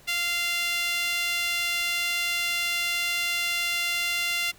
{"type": "tone with high-pass filter", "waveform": "sawtooth", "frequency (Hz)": 693, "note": "F5", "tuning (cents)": -14, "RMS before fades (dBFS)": -27, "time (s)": [0.07, 4.52], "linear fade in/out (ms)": 20, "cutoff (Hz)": 2400, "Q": 2.3, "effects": ["pink hiss -54 dBFS RMS until 4.58 s"]}